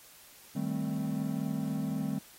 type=chord; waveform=triangle; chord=A half-diminished seventh; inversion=second; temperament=equal; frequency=155.56 / 196 / 220 / 261.6 Hz; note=Eb3 / G3 / A3 / C4; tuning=0 / 0 / 0 / 0 cents; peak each=-34 dBFS; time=0.55-2.19 s; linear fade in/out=10 ms; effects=white hiss -55 dBFS RMS until 2.38 s + AAC 48 kbps